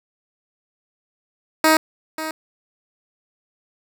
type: tone with echo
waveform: 10% pulse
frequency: 315.1 Hz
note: D#4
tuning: 22 cents sharp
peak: -4 dBFS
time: 1.64-1.77 s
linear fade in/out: 2 ms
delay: 540 ms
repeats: 1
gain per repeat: -13 dB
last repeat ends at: 2.31 s
effects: none